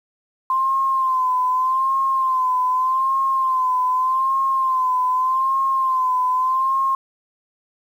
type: tone with vibrato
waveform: sine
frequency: 1041 Hz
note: C6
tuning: 9 cents flat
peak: -16 dBFS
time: 0.5-6.95 s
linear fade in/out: 2 ms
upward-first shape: sine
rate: 0.83 Hz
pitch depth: 54 cents each way
effects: 8-bit